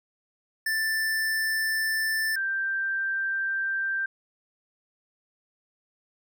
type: tone pair in turn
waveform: square / sine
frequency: 1768 / 1573.5 Hz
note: A6 / G6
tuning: +8 / +6 cents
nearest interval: major second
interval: 202 cents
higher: first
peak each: -25 dBFS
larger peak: neither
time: 0.66-2.36 / 2.36-4.06 s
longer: neither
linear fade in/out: 5 ms
effects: none